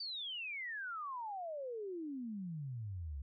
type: exponential sweep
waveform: sine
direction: down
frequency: 4679 to 65.41 Hz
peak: -40 dBFS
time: 0-3.22 s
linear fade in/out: 5 ms
effects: none